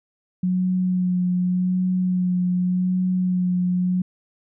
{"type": "tone with vibrato", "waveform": "sine", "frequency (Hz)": 181.9, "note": "F#3", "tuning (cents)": -29, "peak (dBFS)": -18, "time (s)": [0.43, 4.02], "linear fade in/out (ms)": 5, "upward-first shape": "sine", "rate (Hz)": 0.86, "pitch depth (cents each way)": 19, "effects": []}